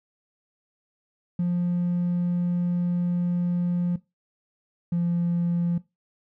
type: tone pair in turn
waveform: triangle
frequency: 175.7 / 172.48 Hz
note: F3 / F3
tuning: +11 / -21 cents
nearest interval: unison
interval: 32 cents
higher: first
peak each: -18 dBFS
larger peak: neither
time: 1.39-3.96 / 4.92-5.78 s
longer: first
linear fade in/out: 5 ms
effects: noise-tail reverb RT60 0.2 s tail -20 dB re dry + tanh soft clip ceiling -18 dBFS